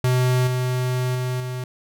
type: tone with level steps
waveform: square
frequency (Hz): 126.5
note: B2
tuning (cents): +42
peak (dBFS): -17 / -21 / -23 / -27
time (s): 0.04-1.64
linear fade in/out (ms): 2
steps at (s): 0.47 / 1.15 / 1.4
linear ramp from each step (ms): 2
effects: none